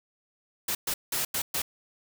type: noise bursts at uneven times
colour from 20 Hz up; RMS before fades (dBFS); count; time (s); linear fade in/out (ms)
white; -29; 5; 0.68-0.75 / 0.87-0.94 / 1.12-1.25 / 1.34-1.42 / 1.54-1.62; 5
effects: none